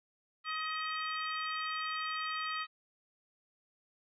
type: harmonic tone with a mistuned harmonic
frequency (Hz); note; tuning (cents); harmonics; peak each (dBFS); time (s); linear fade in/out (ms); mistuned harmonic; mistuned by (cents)
631; D#5; +24; 2 / 3 / 4 / 5 / 6 / 7; -37 / -41 / -43 / -45 / -47 / -48; 0.44-2.67; 50; 5; -35
effects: none